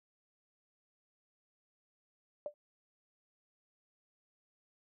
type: tone with exponential decay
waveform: sine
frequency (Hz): 590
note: D5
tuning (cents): +8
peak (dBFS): -32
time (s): 2.46-2.54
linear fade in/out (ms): 1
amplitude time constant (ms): 17
effects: none